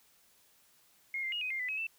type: tone with pitch steps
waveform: sine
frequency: 2146 / 2094 / 2870 / 2510 / 2112 / 1999 / 2555 / 2660 Hz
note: C7 / C7 / F7 / D#7 / C7 / B6 / D#7 / E7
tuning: +43 / +1 / +47 / +15 / +16 / +20 / +45 / +15 cents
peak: -33 dBFS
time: 1.14-1.868 s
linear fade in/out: 2 ms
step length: 91 ms
effects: white hiss -66 dBFS RMS until 1.98 s